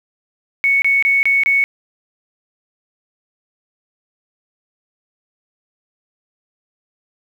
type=tone bursts; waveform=sine; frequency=2217 Hz; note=C#7; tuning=in tune; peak=-11 dBFS; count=5; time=0.64-1.64 s; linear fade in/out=0 ms; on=180 ms; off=25 ms; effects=7-bit